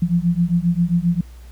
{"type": "beating tone pair", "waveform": "sine", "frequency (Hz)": [169, 176.5], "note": ["E3", "F3"], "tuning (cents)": [43, 19], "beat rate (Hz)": 7.5, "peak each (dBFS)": -18, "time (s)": [0.02, 1.21], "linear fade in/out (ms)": 5, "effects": ["added 60 Hz sine -37 dBFS peak until 1.51 s", "pink hiss -52 dBFS RMS until 1.51 s"]}